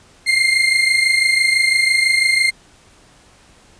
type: tone pair together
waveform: 35% pulse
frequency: 2093 / 2119 Hz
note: C7 / C7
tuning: 0 / +21 cents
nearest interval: unison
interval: 21 cents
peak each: -15 / -13 dBFS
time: 0.26-2.51 s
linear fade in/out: 20 ms
effects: pink hiss -49 dBFS RMS until 3.79 s + resampled to 22050 Hz